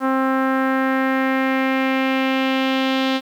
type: tone with low-pass filter sweep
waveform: sawtooth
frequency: 264.5 Hz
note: C4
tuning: 19 cents sharp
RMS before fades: -19 dBFS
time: 0-3.21 s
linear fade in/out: 50 ms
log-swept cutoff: 1300 to 3600 Hz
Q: 2.4
effects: 8-bit